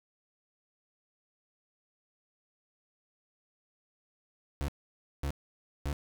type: tone bursts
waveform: 35% pulse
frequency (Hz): 71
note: C#2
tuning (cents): +42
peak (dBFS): -29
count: 3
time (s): 4.61-5.929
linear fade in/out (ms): 0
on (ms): 73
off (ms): 550
effects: none